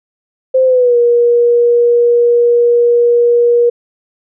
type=tone with pitch glide; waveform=sine; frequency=520 to 476.8 Hz; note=C5 to A#4; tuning=-11 to +39 cents; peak=-6 dBFS; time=0.54-3.7 s; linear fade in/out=10 ms; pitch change=-150 cents; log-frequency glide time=0.65-0.97 s; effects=none